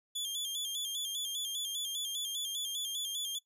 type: tone with vibrato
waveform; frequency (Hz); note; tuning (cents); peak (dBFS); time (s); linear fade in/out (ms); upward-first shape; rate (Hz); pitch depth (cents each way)
sawtooth; 3322; G#7; 0; -31; 0.15-3.39; 10; square; 5; 64
effects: noise-tail reverb RT60 0.1 s tail -17 dB re dry + resampled to 32000 Hz